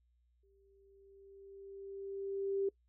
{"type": "tone with exponential growth", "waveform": "sine", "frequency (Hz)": 393.2, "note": "G4", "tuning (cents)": 5, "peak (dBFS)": -30, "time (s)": [0.43, 2.69], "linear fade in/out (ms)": 5, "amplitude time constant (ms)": 490, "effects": ["noise-tail reverb RT60 0.1 s tail -23 dB re dry", "added 60 Hz sine -70 dBFS peak until 2.88 s"]}